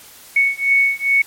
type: beating tone pair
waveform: sine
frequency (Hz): 2217 / 2219.4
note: C#7 / C#7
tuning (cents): 0 / +2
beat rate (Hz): 2.4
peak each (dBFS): -16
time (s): 0.36-1.22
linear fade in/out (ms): 5
effects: white hiss -42 dBFS RMS until 1.26 s + MP3 64 kbps